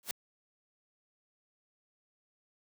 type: noise with exponential growth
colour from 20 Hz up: white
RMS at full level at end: -30 dBFS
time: 0.03-0.11 s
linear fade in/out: 1 ms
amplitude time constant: 17 ms
effects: high-pass 150 Hz 12 dB/octave